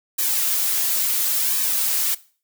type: noise with flanger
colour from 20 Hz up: blue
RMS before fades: -21 dBFS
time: 0.18-2.15 s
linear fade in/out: 10 ms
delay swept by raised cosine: 1.4 to 5.4 ms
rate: 0.72 Hz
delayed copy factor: -0.7
effects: noise-tail reverb RT60 0.4 s tail -19 dB re dry